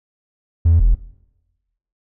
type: tone pair in turn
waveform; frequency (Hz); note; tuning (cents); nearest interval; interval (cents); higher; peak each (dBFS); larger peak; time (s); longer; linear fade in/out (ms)
triangle; 83.1 / 41.55; E2 / E1; +15 / +15; octave; 1200; first; -6; neither; 0.65-0.8 / 0.8-0.95; neither; 10
effects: noise-tail reverb RT60 1.0 s tail -22 dB re dry + tanh soft clip ceiling -5 dBFS